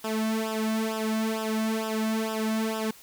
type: tone with flanger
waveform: sawtooth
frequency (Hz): 220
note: A3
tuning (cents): 0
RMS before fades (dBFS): -28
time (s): 0.04-2.91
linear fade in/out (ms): 5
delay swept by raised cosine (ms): 0.46 to 2.16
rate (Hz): 2.2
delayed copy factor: -0.9
effects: white hiss -51 dBFS RMS until 3.02 s